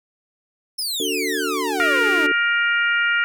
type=exponential sweep; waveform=sawtooth; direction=down; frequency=5360 to 285.3 Hz; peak=-20 dBFS; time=0.78-2.27 s; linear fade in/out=10 ms
type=chord; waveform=sine; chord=D major; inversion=none; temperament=equal with one note detuned; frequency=293.7 / 370 / 443.8 Hz; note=D4 / F#4 / A4; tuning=0 / 0 / +15 cents; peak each=-27 dBFS; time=1-2.32 s; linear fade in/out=2 ms
type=harmonic tone; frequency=470 Hz; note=A#4; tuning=14 cents sharp; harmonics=3 / 4 / 5 / 6; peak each=-18 / -23 / -26 / -28 dBFS; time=1.8-3.24 s; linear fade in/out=0 ms
effects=none

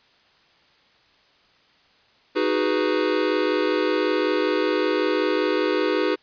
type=chord; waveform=square; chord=G# minor seventh; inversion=second; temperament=equal; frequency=311.1 / 370 / 415.3 / 493.9 Hz; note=D#4 / F#4 / G#4 / B4; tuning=0 / 0 / 0 / 0 cents; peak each=-26 dBFS; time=2.35-6.16 s; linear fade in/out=20 ms; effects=white hiss -58 dBFS RMS until 6.22 s + resampled to 11025 Hz

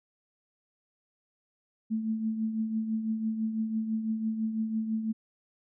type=tone with tremolo; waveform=sine; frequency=220.7 Hz; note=A3; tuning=5 cents sharp; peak=-25 dBFS; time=1.9-5.13 s; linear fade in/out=20 ms; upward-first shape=triangle; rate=6 Hz; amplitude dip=60%; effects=none

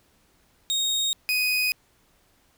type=tone pair in turn; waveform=30% pulse; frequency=3729 / 2498 Hz; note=A#7 / D#7; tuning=0 / +6 cents; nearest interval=perfect fifth; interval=694 cents; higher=first; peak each=-20 / -19 dBFS; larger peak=second; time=0.7-1.13 / 1.29-1.72 s; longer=neither; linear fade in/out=0 ms; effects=pink hiss -63 dBFS RMS until 2.57 s

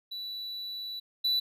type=tone pair in turn; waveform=triangle; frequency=3951 / 3967 Hz; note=B7 / B7; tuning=0 / +7 cents; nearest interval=unison; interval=7 cents; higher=second; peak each=-34 / -23 dBFS; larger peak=second; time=0.11-1 / 1.24-1.4 s; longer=first; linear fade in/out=10 ms; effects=none

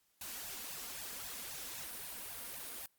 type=noise with flanger; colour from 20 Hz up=white; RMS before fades=-45 dBFS; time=0.21-2.86 s; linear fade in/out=2 ms; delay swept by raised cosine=1.1 to 4.3 ms; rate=3.8 Hz; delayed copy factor=+0.9; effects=white hiss -75 dBFS RMS until 2.98 s + Opus 48 kbps

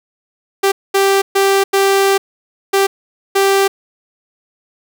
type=tone bursts at uneven times; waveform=sawtooth; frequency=392 Hz; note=G4; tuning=in tune; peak=-6 dBFS; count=6; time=0.63-0.72 / 0.94-1.22 / 1.35-1.64 / 1.73-2.18 / 2.73-2.87 / 3.35-3.68 s; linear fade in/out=10 ms; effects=none

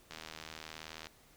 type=click train; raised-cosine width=0.2 ms; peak=-27 dBFS; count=77; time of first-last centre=0.11-1.07 s; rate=79.2 Hz; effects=pink hiss -63 dBFS RMS until 1.36 s

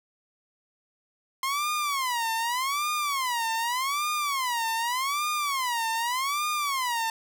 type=tone with vibrato; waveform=sawtooth; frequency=1046.5 Hz; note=C6; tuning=in tune; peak=-22 dBFS; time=1.43-7.1 s; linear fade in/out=2 ms; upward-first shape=sine; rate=0.84 Hz; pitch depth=260 cents each way; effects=none

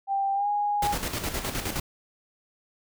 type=tone with pitch glide; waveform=sine; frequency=788 to 824.3 Hz; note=G5 to G#5; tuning=+9 to -13 cents; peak=-23 dBFS; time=0.07-0.96 s; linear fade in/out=50 ms; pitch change=+78 cents; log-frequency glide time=0.34-0.48 s
type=noise with tremolo; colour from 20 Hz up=pink; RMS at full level=-29 dBFS; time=0.82-1.8 s; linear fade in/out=5 ms; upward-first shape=square; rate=9.6 Hz; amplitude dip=55%
effects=none

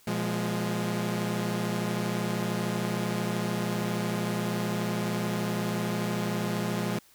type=chord; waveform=sawtooth; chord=F diminished; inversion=second; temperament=equal with one note detuned; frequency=120.3 / 174.61 / 207.7 Hz; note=Cb3 / F3 / Ab3; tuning=-45 / 0 / 0 cents; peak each=-30 / -28 / -27 dBFS; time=0.07-6.99 s; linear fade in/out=5 ms; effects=white hiss -59 dBFS RMS until 7.14 s

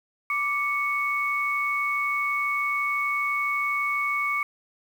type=tone pair together; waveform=sine; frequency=1170.4 / 2217 Hz; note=D6 / C#7; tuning=-6 / 0 cents; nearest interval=major seventh; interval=1106 cents; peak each=-27 / -25 dBFS; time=0.3-4.43 s; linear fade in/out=2 ms; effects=8-bit

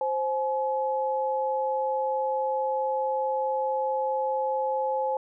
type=tone pair together; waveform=sine; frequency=525.4 / 850 Hz; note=C5 / G#5; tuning=+7 / +40 cents; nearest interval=minor sixth; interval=833 cents; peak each=-27 dBFS; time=0.01-5.17 s; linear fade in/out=2 ms; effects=none

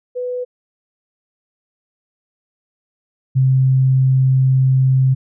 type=tone pair in turn; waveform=sine; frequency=496.6 / 131.53 Hz; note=B4 / C3; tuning=+9 / +9 cents; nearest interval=octave + major seventh; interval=2300 cents; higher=first; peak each=-20 / -10 dBFS; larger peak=second; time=0.15-0.45 / 3.35-5.15 s; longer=second; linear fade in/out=20 ms; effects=none

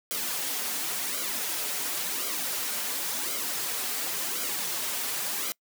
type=noise with flanger; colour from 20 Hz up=white; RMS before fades=-31 dBFS; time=0.11-5.52 s; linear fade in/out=0 ms; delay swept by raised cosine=1.1 to 6.2 ms; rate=0.93 Hz; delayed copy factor=-0.7; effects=noise-tail reverb RT60 0.1 s tail -25 dB re dry + high-pass 200 Hz 12 dB/octave

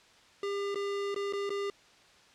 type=tone with dropouts; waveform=square; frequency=401.1 Hz; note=G4; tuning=40 cents sharp; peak=-32 dBFS; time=0.43-1.7 s; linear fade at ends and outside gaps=2 ms; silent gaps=0.746-0.756 / 1.145-1.161 / 1.326-1.334 / 1.494-1.503 s; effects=white hiss -59 dBFS RMS until 2.34 s + low-pass 5000 Hz 12 dB/octave

